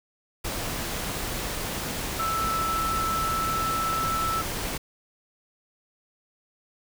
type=tone in noise; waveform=sine; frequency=1318.5 Hz; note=E6; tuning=in tune; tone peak=-25 dBFS; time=2.19-4.42 s; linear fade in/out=10 ms; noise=pink; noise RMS=-31 dBFS; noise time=0.44-4.78 s; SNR=+3 dB; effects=none